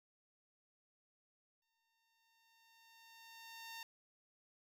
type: tone with exponential growth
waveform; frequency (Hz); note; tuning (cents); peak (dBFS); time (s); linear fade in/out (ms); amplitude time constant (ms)
10% pulse; 912; A#5; -38; -38; 1.62-3.83; 2; 480
effects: none